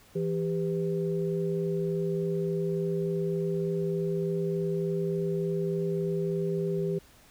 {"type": "tone cluster", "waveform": "sine", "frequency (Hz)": [165.9, 397.6, 501], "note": ["E3", "G4", "B4"], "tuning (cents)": [11, 25, 25], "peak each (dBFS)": [-30, -29, -37], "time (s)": [0.15, 6.99], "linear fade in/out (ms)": 10, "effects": ["pink hiss -57 dBFS RMS until 7.3 s"]}